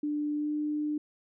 sine tone with pitch glide, 296.5 to 299.6 Hz, D4 to D4, +17 to +35 cents, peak -28 dBFS, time 0.03-0.98 s, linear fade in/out 5 ms, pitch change +18 cents, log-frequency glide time 0.35-0.52 s, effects none

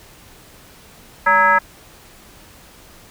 sine tone with frequency modulation, 1294 Hz, E6, 32 cents flat, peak -10 dBFS, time 1.26-1.59 s, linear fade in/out 10 ms, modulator 362 Hz, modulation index 1.5, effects pink hiss -45 dBFS RMS until 3.1 s

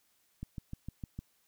click train, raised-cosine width 5 ms, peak -27 dBFS, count 6, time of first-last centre 0.43-1.19 s, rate 6.58 Hz, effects white hiss -72 dBFS RMS until 1.47 s

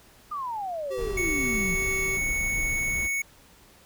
sine exponential sweep, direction down, 1238 to 168.9 Hz, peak -29 dBFS, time 0.31-1.75 s, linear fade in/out 10 ms
square tone with tremolo, 385 Hz, G4, 31 cents flat, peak -33 dBFS, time 0.9-2.18 s, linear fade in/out 20 ms, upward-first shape triangle, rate 2.1 Hz, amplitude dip 25%
brown noise, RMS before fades -34 dBFS, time 0.97-3.08 s, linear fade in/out 20 ms
square tone, 2217 Hz, C#7, in tune, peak -26 dBFS, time 1.17-3.22 s, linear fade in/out 5 ms
effects pink hiss -55 dBFS RMS until 3.85 s

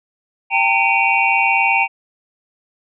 sine tone cluster, 788 / 907 / 2300 / 2476 / 2728 Hz, G5 / A#5 / D7 / D#7 / F7, +9 / -48 / -37 / -9 / -41 cents, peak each -19 dBFS, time 0.5-1.88 s, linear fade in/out 50 ms, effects none

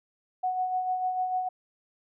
sine tone with tremolo, 739 Hz, F#5, 2 cents flat, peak -24 dBFS, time 0.43-1.49 s, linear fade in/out 10 ms, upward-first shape sine, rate 6.7 Hz, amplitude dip 45%, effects none

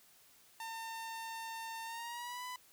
sawtooth tone with pitch glide, 905 to 998.4 Hz, A5 to B5, +48 to +19 cents, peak -38 dBFS, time 0.6-2.56 s, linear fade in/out 2 ms, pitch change +171 cents, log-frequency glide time 1.84-2.45 s, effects white hiss -64 dBFS RMS until 2.72 s

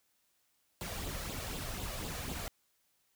pink noise with flanger, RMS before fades -40 dBFS, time 0.81-2.48 s, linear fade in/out 0 ms, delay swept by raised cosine 0.25 to 1.75 ms, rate 4 Hz, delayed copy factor +0.55, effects white hiss -75 dBFS RMS until 3.15 s

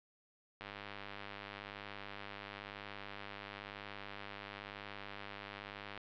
click train, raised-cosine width 0.3 ms, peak -29 dBFS, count 543, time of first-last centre 0.61-5.976 s, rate 101 Hz, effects low-pass 4000 Hz 12 dB/octave

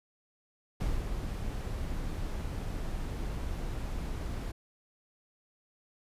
brown noise with ADSR envelope, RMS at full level -31 dBFS, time 0.8-4.52 s, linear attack 9 ms, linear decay 220 ms, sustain -4 dB, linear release 10 ms, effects resampled to 32000 Hz

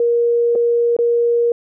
sine tone with dropouts, 472.3 Hz, A#4, 23 cents sharp, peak -12 dBFS, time 0-1.52 s, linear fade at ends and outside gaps 2 ms, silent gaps 0.553-0.557 / 0.966-0.988 s, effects none

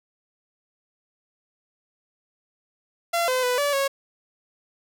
sawtooth tone with pitch steps, 683 / 511 / 496.5 / 575 / 550 Hz, F5 / C5 / B4 / D5 / C#5, -39 / -41 / +9 / -37 / -14 cents, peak -17 dBFS, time 3.13-3.88 s, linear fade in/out 10 ms, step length 150 ms, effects none

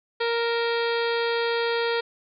harmonic tone with a mistuned harmonic, 466.2 Hz, A#4, in tune, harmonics 1 / 2 / 3 / 4 / 5 / 6 / 7 / 8 / 9 / 10, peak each -24 / -31 / -32 / -33 / -37 / -41 / -36 / -38 / -38 / -41 dBFS, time 0.2-2.01 s, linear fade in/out 10 ms, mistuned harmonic 6, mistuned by -86 cents, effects none

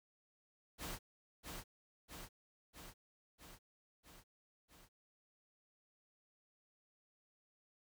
pink noise with echo, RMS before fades -45 dBFS, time 0.78-0.99 s, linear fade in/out 50 ms, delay 650 ms, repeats 6, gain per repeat -3 dB, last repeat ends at 4.89 s, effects none

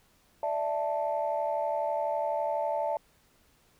sine chord, D suspended second, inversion none, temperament equal, 587.3 / 659.3 / 880 Hz, D5 / E5 / A5, 0 / 0 / 0 cents, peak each -31 dBFS, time 0.43-2.97 s, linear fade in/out 2 ms, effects tanh soft clip ceiling -19 dBFS + pink hiss -65 dBFS RMS until 3.79 s

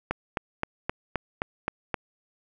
click train, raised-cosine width 0.5 ms, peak -11 dBFS, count 8, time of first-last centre 0.11-1.942 s, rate 3.82 Hz, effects none

